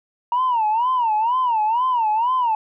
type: tone with vibrato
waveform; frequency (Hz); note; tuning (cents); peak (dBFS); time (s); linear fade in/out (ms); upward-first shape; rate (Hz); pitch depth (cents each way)
sine; 936; A#5; +7; -15; 0.32-2.55; 2; sine; 2.1; 170
effects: tanh soft clip ceiling -13 dBFS